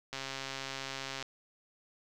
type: click train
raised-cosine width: 0.2 ms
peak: -21 dBFS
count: 149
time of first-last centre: 0.13-1.226 s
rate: 135 Hz
effects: none